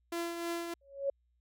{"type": "tone with tremolo", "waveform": "sawtooth", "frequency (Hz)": 340, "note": "F4", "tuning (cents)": -46, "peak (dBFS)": -29, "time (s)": [0.12, 0.74], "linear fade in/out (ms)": 5, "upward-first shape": "triangle", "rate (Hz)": 3.2, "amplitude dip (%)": 50}
{"type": "tone with exponential growth", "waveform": "sine", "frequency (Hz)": 554.4, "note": "C#5", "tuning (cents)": 0, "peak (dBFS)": -26, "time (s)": [0.81, 1.1], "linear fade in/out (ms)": 5, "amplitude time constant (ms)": 61}
{"effects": ["added 60 Hz sine -70 dBFS peak until 1.4 s"]}